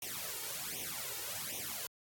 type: noise with flanger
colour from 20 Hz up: white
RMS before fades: -41 dBFS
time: 0.02-1.87 s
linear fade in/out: 2 ms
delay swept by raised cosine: 0.32 to 2.22 ms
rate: 1.3 Hz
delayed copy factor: +0.95
effects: high-pass 80 Hz 12 dB/octave + AAC 64 kbps